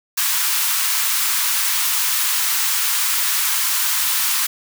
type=high-pass noise; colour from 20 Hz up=white; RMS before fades=-19 dBFS; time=0.17-4.47 s; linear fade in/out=10 ms; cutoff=910 Hz; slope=48 dB/octave; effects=none